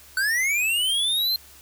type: linear sweep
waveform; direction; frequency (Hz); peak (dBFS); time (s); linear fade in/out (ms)
square; up; 1489 to 4186; -21; 0.17-1.36; 2
effects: added 71 Hz sine -55 dBFS peak until 1.61 s + white hiss -49 dBFS RMS until 1.61 s